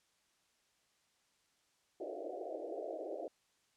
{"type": "band-pass noise", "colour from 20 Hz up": "white", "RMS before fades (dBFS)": -43, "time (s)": [2, 3.28], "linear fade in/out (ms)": 2, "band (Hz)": [310, 710], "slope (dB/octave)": 96, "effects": ["white hiss -75 dBFS RMS until 3.76 s", "low-pass 8000 Hz 12 dB/octave"]}